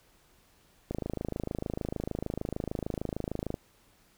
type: click train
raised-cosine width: 2 ms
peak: -19 dBFS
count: 71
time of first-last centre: 0.91-3.542 s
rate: 26.6 Hz
effects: pink hiss -64 dBFS RMS until 4.17 s